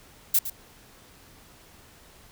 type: noise with echo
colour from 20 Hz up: violet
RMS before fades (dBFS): -20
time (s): 0.34-0.39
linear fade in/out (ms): 5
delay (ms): 110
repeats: 1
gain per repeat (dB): -12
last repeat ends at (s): 0.5
effects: pink hiss -53 dBFS RMS until 2.31 s